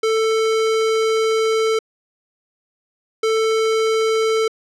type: tone pair in turn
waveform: square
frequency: 443 / 443 Hz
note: A4 / A4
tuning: +12 / +12 cents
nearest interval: unison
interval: 0 cents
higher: neither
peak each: -16 / -16 dBFS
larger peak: neither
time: 0.03-1.79 / 3.23-4.48 s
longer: first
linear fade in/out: 5 ms
effects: low-pass 7000 Hz 12 dB/octave